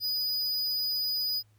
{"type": "tone", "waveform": "square", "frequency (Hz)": 4954, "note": "D#8", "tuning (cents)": -8, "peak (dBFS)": -28, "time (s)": [0, 1.43], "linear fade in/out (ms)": 50, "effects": ["added 106 Hz sine -60 dBFS peak until 1.58 s", "pink hiss -71 dBFS RMS until 1.58 s"]}